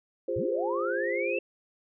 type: chord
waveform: sine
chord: F minor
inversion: none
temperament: equal with one note detuned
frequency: 349.2 / 407.2 / 523.3 Hz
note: F4 / Ab4 / C5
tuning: 0 / -34 / 0 cents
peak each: -33 / -33 / -30 dBFS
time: 0.28-1.39 s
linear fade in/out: 5 ms
type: linear sweep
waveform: sine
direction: up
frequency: 69.3 to 2700 Hz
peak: -32 dBFS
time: 0.36-1.39 s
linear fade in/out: 5 ms
effects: none